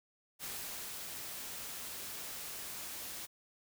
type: noise with ADSR envelope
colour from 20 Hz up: white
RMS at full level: -42 dBFS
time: 0.39-3.27 s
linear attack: 50 ms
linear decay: 440 ms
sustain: -2 dB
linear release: 24 ms
effects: none